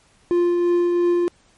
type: tone with tremolo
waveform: triangle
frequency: 349.2 Hz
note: F4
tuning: in tune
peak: -12 dBFS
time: 0.31-1.28 s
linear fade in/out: 0 ms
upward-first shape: triangle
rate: 2.9 Hz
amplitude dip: 30%
effects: pink hiss -57 dBFS RMS until 1.57 s + MP3 48 kbps